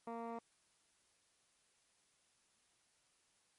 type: tone with low-pass filter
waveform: 15% pulse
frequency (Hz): 231.4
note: A#3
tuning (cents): -13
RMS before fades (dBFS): -45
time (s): 0.07-0.39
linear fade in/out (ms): 5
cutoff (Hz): 1200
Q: 1.6
effects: white hiss -75 dBFS RMS until 3.58 s + MP3 48 kbps